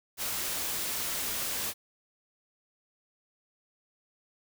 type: noise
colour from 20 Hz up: white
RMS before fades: -33 dBFS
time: 0.17-1.74 s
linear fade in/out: 50 ms
effects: none